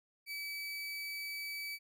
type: tone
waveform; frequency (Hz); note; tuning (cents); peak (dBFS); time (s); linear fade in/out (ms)
30% pulse; 2294; D7; -41; -37; 0.26-1.79; 50
effects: none